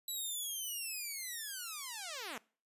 5% pulse linear sweep, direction down, 3951 to 202.7 Hz, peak -30 dBFS, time 0.08-2.38 s, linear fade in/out 2 ms, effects noise-tail reverb RT60 0.4 s tail -23 dB re dry + resampled to 32000 Hz

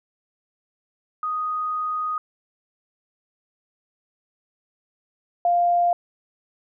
sine tone pair in turn, 1244.5 / 698.5 Hz, D#6 / F5, 0 / 0 cents, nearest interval minor seventh, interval 1000 cents, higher first, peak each -23 / -16 dBFS, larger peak second, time 1.23-2.18 / 5.45-5.93 s, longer first, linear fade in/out 2 ms, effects none

